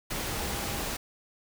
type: tone in noise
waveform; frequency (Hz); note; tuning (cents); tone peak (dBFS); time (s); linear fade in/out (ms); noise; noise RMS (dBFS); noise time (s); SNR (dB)
sine; 807; G#5; -50; -44; 0.31-0.85; 10; pink; -33; 0.1-0.97; -14
effects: none